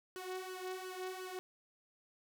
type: tone with flanger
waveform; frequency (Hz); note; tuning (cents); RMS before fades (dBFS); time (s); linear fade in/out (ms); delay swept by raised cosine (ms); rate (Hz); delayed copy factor
sawtooth; 371; F#4; +5; -44; 0.16-1.39; 0; 0.65 to 2.75; 2.8; +0.7
effects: 11-bit